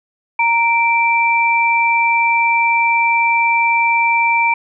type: tone pair together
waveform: sine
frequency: 930 / 2342 Hz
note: A#5 / D7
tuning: -4 / -5 cents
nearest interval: octave + major third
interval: 1599 cents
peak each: -14 dBFS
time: 0.39-4.54 s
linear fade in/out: 5 ms
effects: none